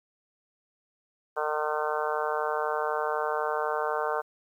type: harmonic tone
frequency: 152 Hz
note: D#3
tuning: 40 cents flat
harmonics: 3 / 4 / 5 / 6 / 7 / 8 / 9 / 10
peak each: -32 / -33 / -34 / -35 / -35 / -36 / -37 / -37 dBFS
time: 1.36-4.22 s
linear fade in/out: 20 ms
effects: 10-bit